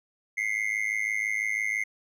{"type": "tone with amplitude modulation", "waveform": "triangle", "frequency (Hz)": 2100, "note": "C7", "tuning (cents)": 6, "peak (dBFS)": -20, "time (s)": [0.37, 1.84], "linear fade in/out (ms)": 10, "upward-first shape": "sine", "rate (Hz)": 106, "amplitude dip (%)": 100, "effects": []}